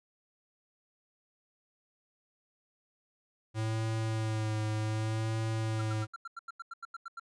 square tone with vibrato, 109.7 Hz, A2, 5 cents flat, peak -31 dBFS, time 3.54-6.07 s, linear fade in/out 50 ms, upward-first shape sine, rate 0.66 Hz, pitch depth 28 cents each way
triangle tone bursts, 1367 Hz, F6, 37 cents flat, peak -37 dBFS, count 13, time 5.79-7.197 s, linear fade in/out 5 ms, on 27 ms, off 88 ms
effects resampled to 22050 Hz

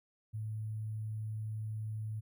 sine tone with sample-and-hold, 108.5 Hz, A2, 24 cents flat, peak -36 dBFS, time 0.33-2.21 s, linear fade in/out 20 ms, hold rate 11025 Hz, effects none

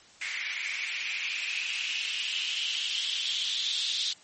blue noise with band-pass filter sweep, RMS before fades -32 dBFS, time 0.21-4.13 s, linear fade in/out 5 ms, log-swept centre 2100 to 3700 Hz, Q 6.1, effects white hiss -55 dBFS RMS until 4.23 s + MP3 32 kbps

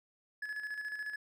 triangle tone with tremolo, 1703 Hz, G#6, 43 cents sharp, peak -34 dBFS, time 0.42-1.16 s, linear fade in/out 5 ms, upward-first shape square, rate 14 Hz, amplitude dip 50%, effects none

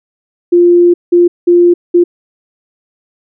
sine tone bursts at uneven times, 349.2 Hz, F4, in tune, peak -3 dBFS, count 4, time 0.52-0.94 / 1.12-1.28 / 1.47-1.74 / 1.94-2.04 s, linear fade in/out 10 ms, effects none

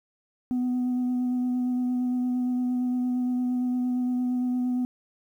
sine tone with vibrato, 249.3 Hz, B3, 16 cents sharp, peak -21 dBFS, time 0.51-4.85 s, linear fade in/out 0 ms, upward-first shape sine, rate 8.7 Hz, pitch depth 13 cents each way, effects tanh soft clip ceiling -22 dBFS + 10-bit

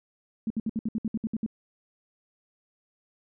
sine tone bursts, 221.1 Hz, A3, 9 cents sharp, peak -25 dBFS, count 11, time 0.47-1.463 s, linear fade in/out 2 ms, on 33 ms, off 63 ms, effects none

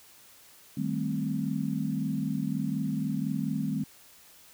sine chord, A half-diminished seventh, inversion second, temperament equal, 155.56 / 196 / 220 / 261.6 Hz, Eb3 / G3 / A3 / C4, 0 / 0 / 0 / 0 cents, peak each -33 dBFS, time 0.77-3.84 s, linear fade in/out 5 ms, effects white hiss -55 dBFS RMS until 4.53 s

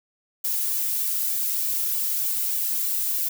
violet noise with flanger, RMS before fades -25 dBFS, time 0.44-3.29 s, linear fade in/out 10 ms, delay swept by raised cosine 1.7 to 2.37 ms, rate 3.3 Hz, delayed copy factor +0.55, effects none

